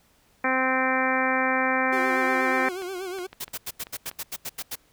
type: harmonic tone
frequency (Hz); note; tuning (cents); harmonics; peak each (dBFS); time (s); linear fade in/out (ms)
260; C4; -11; 1 / 2 / 3 / 4 / 5 / 6 / 7 / 8 / 9; -29 / -29 / -29 / -30 / -31 / -30 / -28 / -33 / -31; 0.44-2.69; 5
type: tone with vibrato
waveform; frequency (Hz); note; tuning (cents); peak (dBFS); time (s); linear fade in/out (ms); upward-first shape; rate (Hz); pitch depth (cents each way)
40% pulse; 371.6; F#4; +7; -30; 1.92-3.27; 10; sine; 8.3; 88
type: clicks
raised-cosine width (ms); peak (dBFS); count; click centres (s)
0.3; -25; 8; 2.821 / 3.187 / 3.33 / 3.48 / 3.824 / 3.869 / 4.06 / 4.114
type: noise bursts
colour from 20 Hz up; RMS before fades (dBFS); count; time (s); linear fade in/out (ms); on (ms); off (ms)
white; -32; 11; 3.4-4.757; 10; 47; 84
effects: pink hiss -62 dBFS RMS until 4.92 s